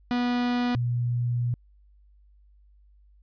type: tone pair in turn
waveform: 45% pulse / sine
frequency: 244.3 / 120.89 Hz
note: B3 / B2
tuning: -19 / -37 cents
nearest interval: octave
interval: 1218 cents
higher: first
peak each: -23 dBFS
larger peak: neither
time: 0.11-0.75 / 0.75-1.54 s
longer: second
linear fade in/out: 0 ms
effects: added 50 Hz sine -54 dBFS peak until 3.22 s + resampled to 11025 Hz